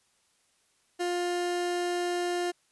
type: tone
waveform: 30% pulse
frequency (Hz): 352.6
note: F4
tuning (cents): +17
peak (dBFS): -25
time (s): 0.99-2.52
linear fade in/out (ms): 20
effects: white hiss -69 dBFS RMS until 2.71 s + resampled to 24000 Hz